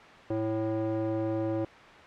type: tone with band-pass filter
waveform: square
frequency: 110 Hz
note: A2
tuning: in tune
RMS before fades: -30 dBFS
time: 0.3-1.65 s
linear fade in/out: 5 ms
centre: 430 Hz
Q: 2.8
effects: white hiss -48 dBFS RMS until 2.06 s + low-pass 2000 Hz 12 dB/octave